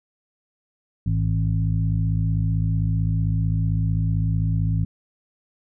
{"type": "harmonic tone with a mistuned harmonic", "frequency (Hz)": 53.4, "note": "G#1", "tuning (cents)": 49, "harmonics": [1, 2, 3, 5], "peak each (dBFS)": [-26, -21, -24, -36], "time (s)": [1.06, 4.85], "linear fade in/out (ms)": 5, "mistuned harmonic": 2, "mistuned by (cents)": -37, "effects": []}